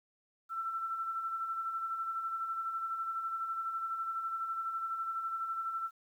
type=tone with tremolo; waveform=sine; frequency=1338 Hz; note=E6; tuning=25 cents sharp; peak=-32 dBFS; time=0.49-5.91 s; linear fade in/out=50 ms; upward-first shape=sine; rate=12 Hz; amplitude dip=45%; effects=11-bit